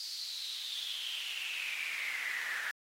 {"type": "noise with high-pass filter sweep", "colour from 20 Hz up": "brown", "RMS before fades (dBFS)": -39, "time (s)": [0, 2.71], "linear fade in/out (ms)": 0, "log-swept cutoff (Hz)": [4700, 1700], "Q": 8.9, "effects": ["AAC 48 kbps"]}